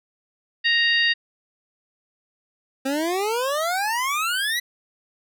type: harmonic tone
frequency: 932.3 Hz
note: A#5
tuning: in tune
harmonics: 2 / 3 / 4 / 5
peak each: -19 / -23 / -25 / -27 dBFS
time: 0.64-1.14 s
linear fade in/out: 20 ms
type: exponential sweep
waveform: 25% pulse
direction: up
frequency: 262.1 to 1993 Hz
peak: -18 dBFS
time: 2.85-4.6 s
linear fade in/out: 10 ms
effects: none